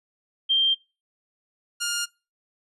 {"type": "tone pair in turn", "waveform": ["sine", "10% pulse"], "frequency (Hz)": [3169, 1411.6], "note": ["G7", "F6"], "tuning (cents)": [18, 18], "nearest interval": "octave + major second", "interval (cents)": 1400, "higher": "first", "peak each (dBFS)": -17, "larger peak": "neither", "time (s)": [[0.49, 0.75], [1.8, 2.06]], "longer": "neither", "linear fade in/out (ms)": 20, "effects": ["noise-tail reverb RT60 0.3 s tail -24 dB re dry", "resampled to 32000 Hz"]}